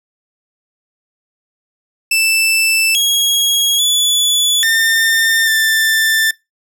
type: tone with pitch steps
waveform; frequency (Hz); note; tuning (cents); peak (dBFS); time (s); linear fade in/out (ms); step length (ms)
sawtooth; 2649 / 3305 / 3442 / 1806 / 1776; E7 / G#7 / A7 / A6 / A6; +8 / -9 / -39 / +45 / +16; -8; 2.11-6.31; 5; 840
effects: noise-tail reverb RT60 0.2 s tail -21 dB re dry